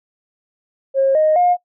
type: tone with pitch steps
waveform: sine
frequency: 540 / 620.3 / 712.5 Hz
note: C#5 / D#5 / F5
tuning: -45 / -5 / +34 cents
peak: -10 dBFS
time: 0.94-1.57 s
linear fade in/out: 50 ms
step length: 210 ms
effects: noise-tail reverb RT60 0.1 s tail -21 dB re dry + tanh soft clip ceiling -6 dBFS